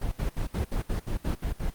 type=noise bursts; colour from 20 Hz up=brown; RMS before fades=-28 dBFS; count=10; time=0.01-1.704 s; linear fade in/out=10 ms; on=110 ms; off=66 ms; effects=pink hiss -54 dBFS RMS until 1.74 s + Opus 24 kbps